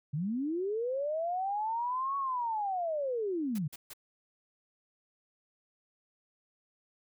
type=linear two-way sweep; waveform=sine; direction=up then down; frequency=135.3 to 1121 to 135.3 Hz; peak=-30 dBFS; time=0.13-3.68 s; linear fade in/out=10 ms; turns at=2.17 s
type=noise bursts; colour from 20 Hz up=white; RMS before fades=-46 dBFS; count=3; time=3.55-3.935 s; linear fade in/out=5 ms; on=35 ms; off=140 ms
effects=none